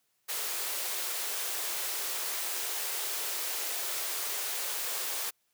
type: high-pass noise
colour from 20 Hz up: white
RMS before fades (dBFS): -34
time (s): 0.28-5.31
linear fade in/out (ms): 20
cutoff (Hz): 350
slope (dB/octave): 48
effects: white hiss -75 dBFS RMS until 5.53 s + high-pass 80 Hz 12 dB/octave